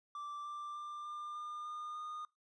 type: tone with pitch steps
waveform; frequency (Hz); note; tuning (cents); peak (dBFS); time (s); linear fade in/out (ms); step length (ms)
triangle; 1171 / 1179.8 / 1188.7 / 1197.7 / 1206.7 / 1215.8 / 1225; D6 / D6 / D6 / D6 / D6 / D#6 / D#6; -5 / +8 / +21 / +34 / +47 / -40 / -27; -40; 0.15-2.25; 2; 300
effects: noise-tail reverb RT60 0.2 s tail -21 dB re dry + resampled to 22050 Hz